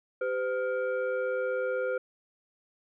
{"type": "tone with frequency modulation", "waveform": "sine", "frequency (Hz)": 508, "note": "B4", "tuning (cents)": 49, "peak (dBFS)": -27, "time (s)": [0.21, 1.98], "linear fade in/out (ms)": 5, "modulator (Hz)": 900, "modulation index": 0.77, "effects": []}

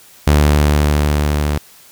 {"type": "tone with level ramp", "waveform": "sawtooth", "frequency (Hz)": 74, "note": "D2", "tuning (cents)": 14, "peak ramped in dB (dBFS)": [-4, -11], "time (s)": [0.27, 1.58], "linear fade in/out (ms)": 5, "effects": ["white hiss -44 dBFS RMS until 1.91 s"]}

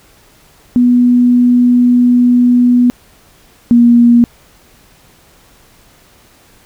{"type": "tone pair in turn", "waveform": "sine", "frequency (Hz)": [245, 237.8], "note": ["B3", "A#3"], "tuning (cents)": [-14, 35], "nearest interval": "minor second", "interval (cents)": 51, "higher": "first", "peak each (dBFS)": [-5, -3], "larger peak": "second", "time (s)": [[0.76, 2.9], [3.71, 4.24]], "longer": "first", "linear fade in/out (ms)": 0, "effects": ["pink hiss -46 dBFS RMS until 6.65 s"]}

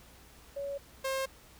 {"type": "tone pair in turn", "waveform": ["sine", "sawtooth"], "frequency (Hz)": [561, 533.5], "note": ["C#5", "C5"], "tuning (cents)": [21, 34], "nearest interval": "minor second", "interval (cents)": 87, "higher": "first", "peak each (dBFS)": [-34, -27], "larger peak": "second", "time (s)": [[0.56, 0.78], [1.04, 1.26]], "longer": "neither", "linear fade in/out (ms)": 10, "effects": ["added 60 Hz sine -59 dBFS peak until 1.59 s", "pink hiss -57 dBFS RMS until 1.59 s"]}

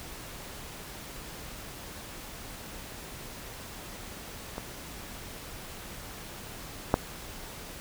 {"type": "clicks", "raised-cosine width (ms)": 1, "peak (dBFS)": [-21, -6], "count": 2, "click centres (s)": [4.581, 6.941], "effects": ["pink hiss -43 dBFS RMS until 7.8 s"]}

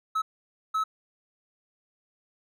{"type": "tone bursts at uneven times", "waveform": "triangle", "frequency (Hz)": 1294, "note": "E6", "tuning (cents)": -32, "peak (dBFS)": -22, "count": 2, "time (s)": [[0.15, 0.22], [0.74, 0.84]], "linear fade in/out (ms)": 10, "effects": []}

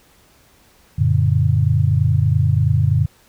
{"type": "chord", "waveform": "sine", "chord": "Gb augmented", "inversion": "none", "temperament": "just", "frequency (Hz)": [92.5, 115.62, 144.53], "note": ["Gb2", "Bb2", "D3"], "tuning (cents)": [0, -14, -27], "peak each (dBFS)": -17, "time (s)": [0.98, 3.06], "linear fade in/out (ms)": 10, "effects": ["pink hiss -53 dBFS RMS until 3.28 s"]}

